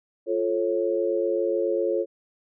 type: chord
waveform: sine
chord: F augmented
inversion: none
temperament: just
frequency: 349.2 / 436.5 / 545.7 Hz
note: F4 / A4 / C#5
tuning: 0 / -14 / -27 cents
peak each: -26 dBFS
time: 0.26-2.06 s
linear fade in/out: 50 ms
effects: none